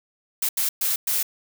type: noise bursts at uneven times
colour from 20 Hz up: blue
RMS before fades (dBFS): -23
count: 4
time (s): 0.42-0.49 / 0.57-0.69 / 0.81-0.96 / 1.07-1.23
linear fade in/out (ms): 5
effects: none